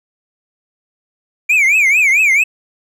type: tone with vibrato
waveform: triangle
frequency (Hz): 2324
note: D7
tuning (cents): -19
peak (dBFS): -7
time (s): 1.49-2.44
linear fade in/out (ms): 10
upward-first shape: triangle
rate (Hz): 4.5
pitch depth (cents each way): 220
effects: none

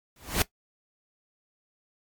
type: noise with exponential growth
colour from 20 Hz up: pink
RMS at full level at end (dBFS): -20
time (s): 0.16-0.42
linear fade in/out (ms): 2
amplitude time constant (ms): 55
effects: noise-tail reverb RT60 0.1 s tail -17 dB re dry + MP3 96 kbps

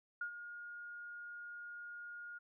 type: tone with ADSR envelope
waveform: sine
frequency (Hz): 1427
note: F6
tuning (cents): +37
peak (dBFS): -36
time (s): 0.21-2.39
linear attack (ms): 4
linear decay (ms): 89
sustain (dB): -10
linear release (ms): 17
effects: none

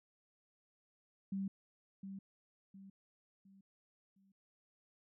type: tone with echo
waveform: sine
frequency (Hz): 194.6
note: G3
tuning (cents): -12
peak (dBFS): -36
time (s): 1.32-1.48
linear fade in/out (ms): 5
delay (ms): 710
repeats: 4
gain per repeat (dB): -8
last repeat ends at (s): 4.32
effects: none

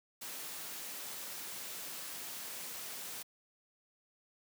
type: noise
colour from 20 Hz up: white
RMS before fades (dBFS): -44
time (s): 0.21-3.23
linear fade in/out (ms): 10
effects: high-pass 150 Hz 12 dB/octave

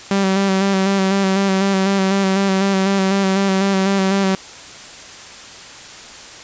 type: tone with vibrato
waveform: sawtooth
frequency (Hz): 193.8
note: G3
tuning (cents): -20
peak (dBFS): -10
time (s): 0.11-4.35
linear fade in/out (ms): 2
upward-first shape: square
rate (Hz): 4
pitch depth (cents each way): 27
effects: white hiss -36 dBFS RMS until 6.43 s + resampled to 16000 Hz

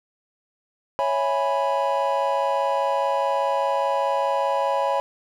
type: chord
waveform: triangle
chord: C# minor seventh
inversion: none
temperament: equal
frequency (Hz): 554.4 / 659.3 / 830.6 / 987.8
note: C#5 / E5 / G#5 / B5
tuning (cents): 0 / 0 / 0 / 0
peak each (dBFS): -22 / -27 / -24 / -23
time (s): 0.99-5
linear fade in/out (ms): 0
effects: none

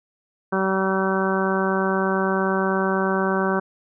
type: harmonic tone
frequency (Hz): 191.2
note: G3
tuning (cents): -43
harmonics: 1 / 2 / 3 / 4 / 5 / 6 / 7 / 8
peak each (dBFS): -24 / -24 / -28 / -30 / -29 / -29 / -32 / -28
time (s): 0.52-3.6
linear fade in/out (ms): 10
effects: none

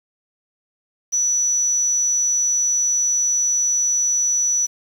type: tone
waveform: sine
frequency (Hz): 5920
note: F#8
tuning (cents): 0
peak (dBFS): -16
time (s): 1.12-4.67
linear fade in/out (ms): 20
effects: 7-bit

